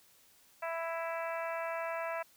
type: harmonic tone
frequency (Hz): 330.9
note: E4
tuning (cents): +7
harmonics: 2 / 3 / 4 / 5 / 6 / 7 / 8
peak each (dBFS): -37 / -41 / -43 / -45 / -47 / -48 / -49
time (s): 0.62-2.23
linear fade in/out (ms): 10
effects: white hiss -64 dBFS RMS until 2.36 s